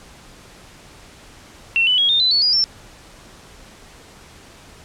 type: tone with pitch steps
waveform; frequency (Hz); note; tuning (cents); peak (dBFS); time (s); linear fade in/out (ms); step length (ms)
sine; 2711 / 2991 / 3299 / 3640 / 4015 / 4430 / 4887 / 5391; E7 / F#7 / G#7 / A#7 / B7 / C#8 / D#8 / E8; +48 / +18 / -12 / -42 / +28 / -2 / -32 / +38; -13; 1.76-2.64; 0; 110
effects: pink hiss -44 dBFS RMS until 4.84 s + low-pass 9000 Hz 12 dB/octave